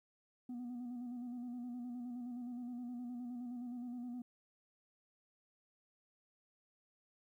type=tone with vibrato; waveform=sine; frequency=244.2 Hz; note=B3; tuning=19 cents flat; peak=-39 dBFS; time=0.49-4.22 s; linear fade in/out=5 ms; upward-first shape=square; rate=9.6 Hz; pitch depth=34 cents each way; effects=tanh soft clip ceiling -41 dBFS + 13-bit